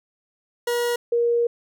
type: tone pair in turn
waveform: 40% pulse / sine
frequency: 479.1 / 472.2 Hz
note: A#4 / A#4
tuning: +47 / +22 cents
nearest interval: unison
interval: 25 cents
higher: first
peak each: -20 / -17 dBFS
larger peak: second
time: 0.67-0.96 / 1.12-1.47 s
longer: second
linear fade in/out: 5 ms
effects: none